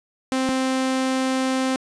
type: tone pair in turn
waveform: sawtooth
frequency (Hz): 261.6 / 261.6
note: C4 / C4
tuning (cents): 0 / 0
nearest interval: unison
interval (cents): 0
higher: neither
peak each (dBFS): -16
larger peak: neither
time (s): 0.32-0.49 / 0.49-1.76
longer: second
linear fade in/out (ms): 0
effects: resampled to 22050 Hz + 8-bit